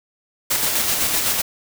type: noise with tremolo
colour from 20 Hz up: white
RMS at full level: -19 dBFS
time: 0.5-1.42 s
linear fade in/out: 10 ms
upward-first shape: square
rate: 7.9 Hz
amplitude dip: 30%
effects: none